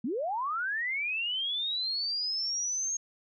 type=linear sweep; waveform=sine; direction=up; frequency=201.2 to 6540 Hz; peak=-29 dBFS; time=0.04-2.97 s; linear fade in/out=5 ms; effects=none